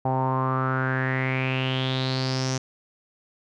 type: tone with low-pass filter sweep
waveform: sawtooth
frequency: 130.81 Hz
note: C3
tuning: in tune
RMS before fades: -25 dBFS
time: 0.05-2.58 s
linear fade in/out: 5 ms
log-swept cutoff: 800 to 6100 Hz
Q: 6.8
effects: none